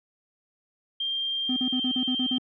sine tone with pitch glide, 3185 to 3156 Hz, G7 to G7, +27 to +11 cents, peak -26 dBFS, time 1-2.38 s, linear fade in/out 5 ms, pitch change -16 cents, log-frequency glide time 1.68-1.79 s
triangle tone bursts, 253.9 Hz, B3, 48 cents sharp, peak -23 dBFS, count 8, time 1.49-2.384 s, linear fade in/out 5 ms, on 75 ms, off 42 ms
effects none

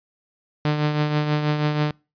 sawtooth tone with tremolo, 150 Hz, D3, 37 cents sharp, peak -13 dBFS, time 0.65-1.91 s, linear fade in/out 0 ms, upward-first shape triangle, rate 6.2 Hz, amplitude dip 55%, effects noise-tail reverb RT60 0.3 s tail -25 dB re dry + resampled to 11025 Hz

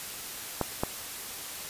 clicks, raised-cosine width 1 ms, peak -12 dBFS, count 2, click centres 0.613 / 0.835 s, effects white hiss -39 dBFS RMS until 1.69 s + resampled to 32000 Hz

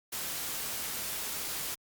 white noise, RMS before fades -36 dBFS, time 0.12-1.75 s, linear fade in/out 10 ms, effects Opus 48 kbps

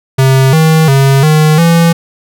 square tone with pitch steps, 132.9 / 159 / 136.4 / 154.5 / 167.8 Hz, C3 / D#3 / C#3 / D#3 / E3, +27 / +38 / -28 / -12 / +31 cents, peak -5 dBFS, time 0.18-1.93 s, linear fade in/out 10 ms, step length 350 ms, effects none

